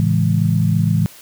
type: chord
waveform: sine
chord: A major seventh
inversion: none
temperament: equal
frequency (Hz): 110 / 138.59 / 164.81 / 207.7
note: A2 / C#3 / E3 / G#3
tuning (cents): 0 / 0 / 0 / 0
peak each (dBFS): -17 / -22 / -16 / -22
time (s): 0-1.06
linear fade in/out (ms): 0
effects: white hiss -42 dBFS RMS until 1.21 s